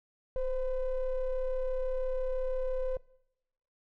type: ring-modulated tone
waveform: triangle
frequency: 250 Hz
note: B3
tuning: 21 cents sharp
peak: -23 dBFS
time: 0.36-2.97 s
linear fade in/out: 2 ms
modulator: 267 Hz
effects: noise-tail reverb RT60 0.9 s tail -24 dB re dry + tanh soft clip ceiling -20 dBFS